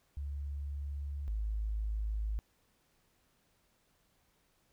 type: tone pair in turn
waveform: sine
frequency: 71.1 / 53.26 Hz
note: C#2 / G#1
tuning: +45 / +44 cents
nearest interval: perfect fourth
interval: 501 cents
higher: first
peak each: -36 / -32 dBFS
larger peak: second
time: 0.17-1.28 / 1.28-2.39 s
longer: neither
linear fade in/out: 0 ms
effects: pink hiss -73 dBFS RMS until 4.72 s